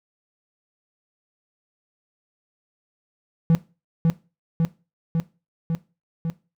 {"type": "tone with echo", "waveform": "triangle", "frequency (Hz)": 164.81, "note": "E3", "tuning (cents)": 0, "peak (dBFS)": -11, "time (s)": [3.5, 3.55], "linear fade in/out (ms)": 0, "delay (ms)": 550, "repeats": 5, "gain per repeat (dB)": -2, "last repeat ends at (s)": 6.3, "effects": ["noise-tail reverb RT60 0.3 s tail -18 dB re dry"]}